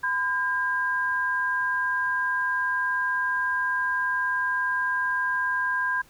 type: tone pair together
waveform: sine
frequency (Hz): 1010.7 / 1610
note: B5 / G6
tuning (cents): +40 / +46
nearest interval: minor sixth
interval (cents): 806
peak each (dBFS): -28 / -24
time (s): 0.03-6.02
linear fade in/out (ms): 10
effects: pink hiss -56 dBFS RMS until 6.09 s